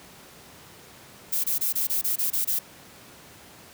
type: noise bursts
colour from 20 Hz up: violet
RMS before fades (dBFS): -25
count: 9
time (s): 1.32-2.592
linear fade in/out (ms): 10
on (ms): 120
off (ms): 24
effects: pink hiss -48 dBFS RMS until 3.73 s + high-pass 100 Hz 12 dB/octave